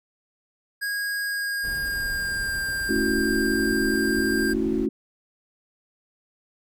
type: tone with pitch glide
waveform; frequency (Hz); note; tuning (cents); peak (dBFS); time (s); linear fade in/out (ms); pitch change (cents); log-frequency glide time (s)
square; 1640 to 1592.4; G#6 to G6; -22 to +27; -26; 0.81-4.54; 20; -51; 1.25-2.6
type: noise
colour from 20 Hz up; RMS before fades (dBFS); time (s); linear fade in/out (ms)
brown; -36; 1.63-4.87; 20
type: chord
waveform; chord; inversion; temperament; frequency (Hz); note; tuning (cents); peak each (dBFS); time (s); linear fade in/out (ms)
sine; F# minor seventh; first; equal; 220 / 277.2 / 329.6 / 370; A3 / C#4 / E4 / F#4; 0 / 0 / 0 / 0; -27; 2.89-4.89; 5
effects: none